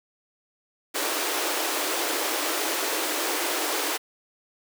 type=high-pass noise; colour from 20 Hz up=pink; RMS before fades=-27 dBFS; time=0.94-3.98 s; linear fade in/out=20 ms; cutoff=290 Hz; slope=96 dB/octave; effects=none